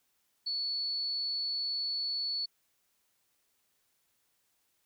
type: tone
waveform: sine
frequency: 4429 Hz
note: C#8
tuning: 2 cents flat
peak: -31 dBFS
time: 0.46-2.46 s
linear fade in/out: 10 ms
effects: white hiss -75 dBFS RMS until 4.85 s